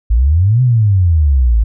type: exponential two-way sweep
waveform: sine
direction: up then down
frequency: 52.3 to 129.9 to 52.3 Hz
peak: -7 dBFS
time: 0.1-1.64 s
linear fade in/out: 10 ms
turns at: 0.62 s
effects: none